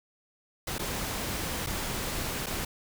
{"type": "noise with dropouts", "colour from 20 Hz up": "pink", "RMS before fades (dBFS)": -33, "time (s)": [0.67, 2.65], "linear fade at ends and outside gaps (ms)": 5, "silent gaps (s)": [[0.783, 0.792], [1.664, 1.669], [2.461, 2.466]], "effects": []}